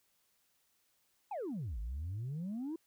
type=exponential two-way sweep; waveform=sine; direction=down then up; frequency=888 to 50.2 to 338.3 Hz; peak=-35 dBFS; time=1.31-2.76 s; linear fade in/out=5 ms; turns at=1.79 s; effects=tanh soft clip ceiling -35 dBFS + white hiss -75 dBFS RMS until 2.86 s